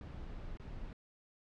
brown noise with dropouts, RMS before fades -45 dBFS, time 0.01-0.93 s, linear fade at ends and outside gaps 1 ms, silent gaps 0.573-0.597 s, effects low-pass 4000 Hz 12 dB/octave

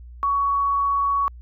sine tone, 1121 Hz, C#6, 19 cents sharp, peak -18 dBFS, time 0.23-1.28 s, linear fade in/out 0 ms, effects added 60 Hz sine -38 dBFS peak until 1.41 s

